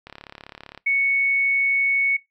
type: click train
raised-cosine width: 0.3 ms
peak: -22 dBFS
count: 26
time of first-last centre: 0.07-0.776 s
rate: 35.4 Hz
type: tone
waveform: sine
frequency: 2217 Hz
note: C#7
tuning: in tune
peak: -17 dBFS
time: 0.86-2.17 s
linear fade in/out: 10 ms
effects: noise-tail reverb RT60 0.2 s tail -22 dB re dry